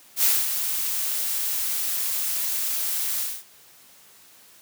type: noise with ADSR envelope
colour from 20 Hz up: blue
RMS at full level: -18 dBFS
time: 0.16-3.44 s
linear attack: 78 ms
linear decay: 220 ms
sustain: -8 dB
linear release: 240 ms
effects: white hiss -52 dBFS RMS until 4.61 s + high-pass 100 Hz 12 dB/octave